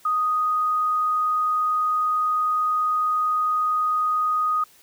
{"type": "tone", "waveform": "sine", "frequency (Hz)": 1244.5, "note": "D#6", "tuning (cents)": 0, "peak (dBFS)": -19, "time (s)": [0.05, 4.64], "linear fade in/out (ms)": 5, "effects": ["white hiss -54 dBFS RMS until 4.82 s"]}